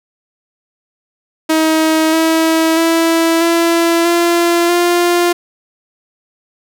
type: tone with pitch steps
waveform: sawtooth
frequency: 317.4 / 323.5 / 329.7 / 336.1 / 342.5 / 349.1 Hz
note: D#4 / E4 / E4 / E4 / F4 / F4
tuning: +35 / -32 / 0 / +34 / -34 / -1 cents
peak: -6 dBFS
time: 1.49-5.33 s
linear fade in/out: 10 ms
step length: 640 ms
effects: none